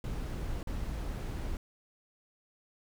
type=noise with dropouts; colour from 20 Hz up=brown; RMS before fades=-36 dBFS; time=0.04-1.57 s; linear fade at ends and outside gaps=1 ms; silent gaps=0.63-0.672 s; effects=none